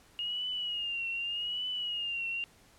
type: tone with vibrato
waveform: sine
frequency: 2855 Hz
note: F7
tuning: 37 cents sharp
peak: -32 dBFS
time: 0.19-2.44 s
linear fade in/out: 0 ms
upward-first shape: triangle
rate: 0.84 Hz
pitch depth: 90 cents each way
effects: pink hiss -61 dBFS RMS until 2.78 s + low-pass 12000 Hz 12 dB/octave